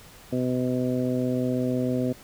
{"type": "harmonic tone", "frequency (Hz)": 126.3, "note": "B2", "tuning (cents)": 39, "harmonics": [1, 2, 3, 4, 5], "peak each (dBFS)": [-30, -25, -32, -31, -34], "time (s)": [0.32, 2.13], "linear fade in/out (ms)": 10, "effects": ["pink hiss -49 dBFS RMS until 2.23 s"]}